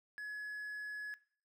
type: tone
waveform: triangle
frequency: 1693 Hz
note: G#6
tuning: 33 cents sharp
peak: -40 dBFS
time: 0.18-1.14 s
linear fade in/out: 0 ms
effects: noise-tail reverb RT60 0.5 s tail -19 dB re dry